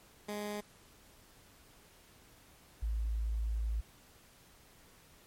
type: tone pair in turn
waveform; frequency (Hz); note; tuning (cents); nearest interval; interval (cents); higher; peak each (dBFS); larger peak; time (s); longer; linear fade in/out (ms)
15% pulse / sine; 207.7 / 55.01; G#3 / A1; 0 / 0; octave + major seventh; 2300; first; -31 / -31; neither; 0.28-0.61 / 2.82-3.81; second; 10
effects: pink hiss -61 dBFS RMS until 5.26 s + MP3 64 kbps